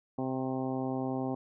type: harmonic tone with a mistuned harmonic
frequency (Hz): 130.81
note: C3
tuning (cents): 0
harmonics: 1 / 2 / 3 / 4 / 5 / 6 / 7 / 8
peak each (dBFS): -39 / -33 / -39 / -41 / -42 / -40 / -47 / -49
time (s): 0.18-1.35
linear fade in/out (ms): 5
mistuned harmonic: 8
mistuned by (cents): +32
effects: none